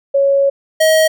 sine / square tone pair in turn, 554.4 / 633.8 Hz, C#5 / D#5, 0 / +32 cents, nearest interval major second, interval 232 cents, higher second, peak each -9 dBFS, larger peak neither, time 0.14-0.5 / 0.8-1.08 s, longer first, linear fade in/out 10 ms, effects none

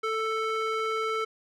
square tone with band-pass filter, 441.6 Hz, A4, 6 cents sharp, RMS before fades -29 dBFS, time 0.03-1.25 s, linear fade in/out 10 ms, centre 1400 Hz, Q 1.1, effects none

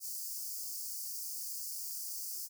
white high-pass noise, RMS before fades -41 dBFS, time 0-2.49 s, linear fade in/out 50 ms, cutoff 4600 Hz, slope 96 dB/octave, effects none

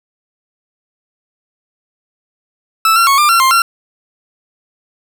40% pulse tone with pitch steps, 1316 / 1365 / 1104 / 1195 / 1363 / 1054 / 1367 Hz, E6 / F6 / C#6 / D6 / F6 / C6 / F6, -3 / -40 / -7 / +30 / -43 / +12 / -37 cents, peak -7 dBFS, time 2.85-3.62 s, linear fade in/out 2 ms, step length 110 ms, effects none

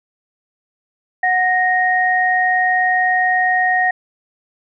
sine tone pair together, 735.5 / 1864 Hz, F#5 / A#6, -11 / -1 cents, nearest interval octave + major third, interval 1610 cents, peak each -16 / -15 dBFS, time 1.23-3.91 s, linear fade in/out 5 ms, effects none

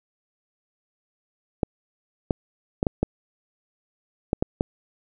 clicks, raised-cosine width 2 ms, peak -7 dBFS, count 8, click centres 1.632 / 2.308 / 2.829 / 2.868 / 3.03 / 4.331 / 4.425 / 4.609 s, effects none

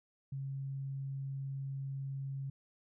sine tone, 136.4 Hz, C#3, 28 cents flat, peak -37 dBFS, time 0.32-2.5 s, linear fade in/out 5 ms, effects none

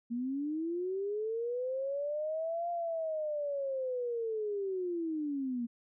sine linear two-way sweep, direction up then down, 230.8 to 696 to 230.8 Hz, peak -32 dBFS, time 0.1-5.67 s, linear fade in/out 20 ms, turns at 2.7 s, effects none

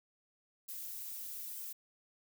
violet noise with flanger, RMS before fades -44 dBFS, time 0.68-1.73 s, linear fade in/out 10 ms, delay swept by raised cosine 1.9 to 5.4 ms, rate 1.1 Hz, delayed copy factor +0.8, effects none

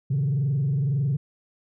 sine tone with frequency modulation, 138.59 Hz, C#3, in tune, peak -19 dBFS, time 0.1-1.17 s, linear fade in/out 10 ms, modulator 21.9 Hz, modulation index 0.66, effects tanh soft clip ceiling -18 dBFS

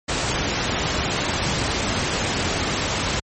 pink noise, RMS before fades -22 dBFS, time 0.08-3.2 s, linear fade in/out 10 ms, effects high-pass 60 Hz 12 dB/octave + MP3 32 kbps

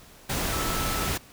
sine tone in noise, 1313 Hz, E6, 7 cents flat, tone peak -33 dBFS, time 0.52-1.09 s, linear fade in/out 10 ms, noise pink, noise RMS -28 dBFS, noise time 0.29-1.18 s, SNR -8 dB, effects pink hiss -51 dBFS RMS until 1.32 s

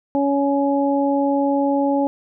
harmonic tone, 280 Hz, C#4, 18 cents sharp, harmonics 1 / 2 / 3, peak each -18 / -21 / -23 dBFS, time 0.15-2.07 s, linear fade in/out 0 ms, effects none

